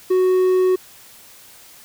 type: tone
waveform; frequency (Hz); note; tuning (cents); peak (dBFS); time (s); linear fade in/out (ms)
triangle; 370; F#4; 0; -11; 0.1-0.76; 10
effects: white hiss -45 dBFS RMS until 1.84 s